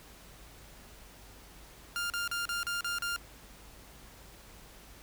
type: tone bursts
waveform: sawtooth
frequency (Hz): 1400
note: F6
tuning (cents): +4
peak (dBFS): -28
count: 7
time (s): 1.96-3.162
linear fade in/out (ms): 0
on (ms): 140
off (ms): 37
effects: added 50 Hz sine -56 dBFS peak until 5.02 s + pink hiss -54 dBFS RMS until 5.02 s